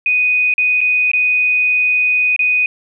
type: tone with dropouts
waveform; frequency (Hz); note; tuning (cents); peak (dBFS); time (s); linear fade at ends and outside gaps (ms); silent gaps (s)
sine; 2489; D#7; 0; -11; 0.06-2.66; 2; 0.539-0.58 / 0.807-0.813 / 1.116-1.134 / 2.363-2.392
effects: none